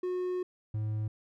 triangle tone pair in turn, 363.6 / 107.66 Hz, F#4 / A2, -30 / -37 cents, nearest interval octave + major sixth, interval 2107 cents, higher first, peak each -28 dBFS, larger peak neither, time 0.03-0.43 / 0.74-1.08 s, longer first, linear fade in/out 5 ms, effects none

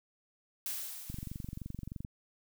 blue noise with exponential decay, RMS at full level -36 dBFS, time 0.66-2.04 s, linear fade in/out 1 ms, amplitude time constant 300 ms
click train, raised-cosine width 5 ms, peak -28 dBFS, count 23, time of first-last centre 1.1-2.048 s, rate 23.2 Hz
effects none

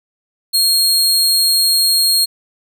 sawtooth tone, 4256 Hz, C8, 29 cents sharp, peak -8 dBFS, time 0.53-2.26 s, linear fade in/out 20 ms, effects none

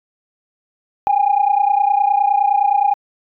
sine tone pair together, 797 / 826.7 Hz, G5 / G#5, +28 / -8 cents, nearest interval minor second, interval 64 cents, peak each -14 dBFS, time 1.07-2.94 s, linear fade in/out 0 ms, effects tanh soft clip ceiling -6 dBFS

